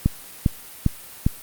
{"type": "click train", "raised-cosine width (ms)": 5, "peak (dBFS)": -4, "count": 4, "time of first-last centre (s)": [0.06, 1.265], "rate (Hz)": 2.49, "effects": ["white hiss -41 dBFS RMS until 1.42 s", "Opus 32 kbps"]}